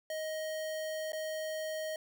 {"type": "tone with dropouts", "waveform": "square", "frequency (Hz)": 627, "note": "D#5", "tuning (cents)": 13, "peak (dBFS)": -36, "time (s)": [0.1, 1.96], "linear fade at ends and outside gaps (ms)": 2, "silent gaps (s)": [1.121, 1.131], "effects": []}